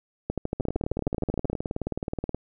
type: two click trains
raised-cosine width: 2 ms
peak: -15 / -13 dBFS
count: 34 / 17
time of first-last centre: 0.6-2.346 / 0.3-1.531 s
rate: 18.9 / 13 Hz
effects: none